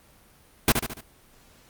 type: noise with echo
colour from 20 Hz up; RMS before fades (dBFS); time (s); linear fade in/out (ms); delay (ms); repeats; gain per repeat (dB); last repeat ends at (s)
pink; -17; 0.68-0.72; 2; 72; 4; -6; 1.008
effects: pink hiss -56 dBFS RMS until 1.69 s + Opus 32 kbps